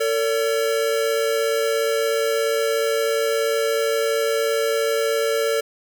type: tone pair together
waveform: square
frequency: 452.1 / 569.1 Hz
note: A4 / C#5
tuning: +47 / +45 cents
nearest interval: major third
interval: 398 cents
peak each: -21 / -24 dBFS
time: 0-5.61 s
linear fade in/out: 10 ms
effects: none